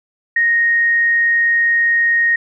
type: tone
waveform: sine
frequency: 1864.7 Hz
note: A#6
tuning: in tune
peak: -11 dBFS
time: 0.36-2.36 s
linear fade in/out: 5 ms
effects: none